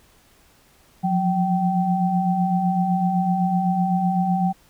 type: tone cluster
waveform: sine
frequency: 173.3 / 181.2 / 773 Hz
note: F3 / F#3 / G5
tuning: -13 / -36 / -24 cents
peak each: -28 / -20 / -22 dBFS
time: 1.03-4.53 s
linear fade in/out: 20 ms
effects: pink hiss -56 dBFS RMS until 4.69 s